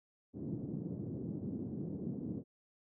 white band-pass noise, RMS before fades -41 dBFS, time 0.33-2.44 s, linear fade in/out 50 ms, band 110 to 310 Hz, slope 24 dB/octave, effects none

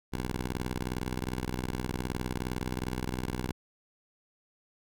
10% pulse ring-modulated tone, 62.6 Hz, B1, 24 cents sharp, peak -21 dBFS, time 0.12-3.52 s, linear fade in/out 10 ms, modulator 21.6 Hz, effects none

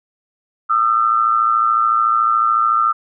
sine tone pair together, 1222 / 1335.8 Hz, D#6 / E6, -32 / +23 cents, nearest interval major second, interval 155 cents, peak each -15 dBFS, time 0.69-2.93 s, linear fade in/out 20 ms, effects none

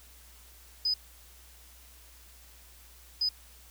sine tone bursts at uneven times, 5000 Hz, D#8, 8 cents sharp, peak -25 dBFS, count 2, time 0.85-0.94 / 3.21-3.29 s, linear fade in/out 5 ms, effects added 60 Hz sine -55 dBFS peak until 3.7 s + white hiss -56 dBFS RMS until 3.7 s

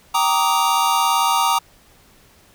square chord, Eb major seventh, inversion first, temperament just, 777.8 / 933.4 / 1166.7 / 1244.5 Hz, G5 / Bb5 / D6 / Eb6, -14 / +2 / -12 / 0 cents, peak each -24 / -19 / -24 / -22 dBFS, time 0.14-1.59 s, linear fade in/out 10 ms, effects pink hiss -52 dBFS RMS until 2.54 s

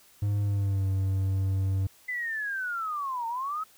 triangle tone with pitch glide, 102.3 to 96 Hz, G#2 to G2, -26 to -36 cents, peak -22 dBFS, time 0.22-1.87 s, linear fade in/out 5 ms, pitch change -110 cents, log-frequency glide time 0.41-0.87 s
sine linear two-way sweep, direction down then up, 2024 to 900 to 1301 Hz, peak -29 dBFS, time 2.08-3.64 s, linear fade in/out 10 ms, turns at 3.27 s
effects white hiss -58 dBFS RMS until 3.77 s

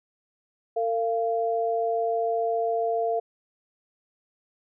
sine tone pair together, 453.5 / 688.4 Hz, A#4 / F5, -48 / -25 cents, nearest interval perfect fifth, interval 723 cents, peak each -26 / -25 dBFS, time 0.76-3.2 s, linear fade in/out 10 ms, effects none

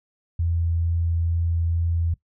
sine tone with vibrato, 84 Hz, E2, 33 cents sharp, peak -20 dBFS, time 0.39-2.14 s, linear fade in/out 5 ms, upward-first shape triangle, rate 2.2 Hz, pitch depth 8 cents each way, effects noise-tail reverb RT60 0.1 s tail -18 dB re dry

